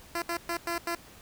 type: tone bursts at uneven times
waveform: 10% pulse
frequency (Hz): 340.7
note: F4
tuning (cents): -43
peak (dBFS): -21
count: 5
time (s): 0.15-0.22 / 0.29-0.37 / 0.49-0.57 / 0.67-0.78 / 0.87-0.95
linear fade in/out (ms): 2
effects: pink hiss -52 dBFS RMS until 1.21 s